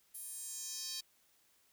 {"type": "tone with high-pass filter sweep", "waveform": "square", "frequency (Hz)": 353.5, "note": "F4", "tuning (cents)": 21, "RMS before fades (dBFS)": -44, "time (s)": [0.14, 1.01], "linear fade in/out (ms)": 10, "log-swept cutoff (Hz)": [11000, 4400], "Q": 2.8, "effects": ["white hiss -71 dBFS RMS until 1.72 s"]}